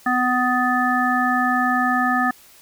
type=harmonic tone; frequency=250 Hz; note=B3; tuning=21 cents sharp; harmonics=1 / 3 / 5 / 7; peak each=-22 / -22 / -22 / -22 dBFS; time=0.06-2.31 s; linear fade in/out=5 ms; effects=white hiss -49 dBFS RMS until 2.61 s